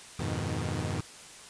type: chord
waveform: sawtooth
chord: F half-diminished seventh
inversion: none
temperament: equal with one note detuned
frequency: 87.31 / 102.28 / 123.47 / 155.56 Hz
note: F2 / Ab2 / Cb3 / Eb3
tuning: 0 / -26 / 0 / 0 cents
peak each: -32 dBFS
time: 0.19-1.01 s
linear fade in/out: 5 ms
effects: white hiss -48 dBFS RMS until 1.49 s + resampled to 22050 Hz